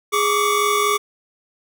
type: tone cluster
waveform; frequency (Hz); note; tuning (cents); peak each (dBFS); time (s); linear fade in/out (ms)
square; 413.7 / 1125 / 1169 / 2236; G#4 / C#6 / D6 / C#7; -7 / +25 / -8 / +14; -22 / -25 / -20 / -26; 0.12-0.98; 20
effects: none